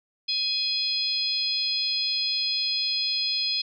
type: harmonic tone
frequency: 836 Hz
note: G#5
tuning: 11 cents sharp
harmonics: 3 / 4 / 5 / 6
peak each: -35 / -31 / -27 / -28 dBFS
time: 0.28-3.62 s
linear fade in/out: 10 ms
effects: none